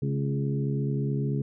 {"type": "harmonic tone with a mistuned harmonic", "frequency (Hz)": 69.3, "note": "C#2", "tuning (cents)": 0, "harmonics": [2, 3, 4, 5, 6], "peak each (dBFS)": [-26, -33, -36, -39, -36], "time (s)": [0.02, 1.42], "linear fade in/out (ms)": 5, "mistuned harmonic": 3, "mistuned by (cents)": 37, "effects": []}